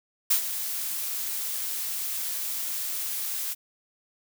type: noise with ADSR envelope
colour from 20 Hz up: blue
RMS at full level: -20 dBFS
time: 0.3-3.55 s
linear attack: 11 ms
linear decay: 96 ms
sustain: -11 dB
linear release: 29 ms
effects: none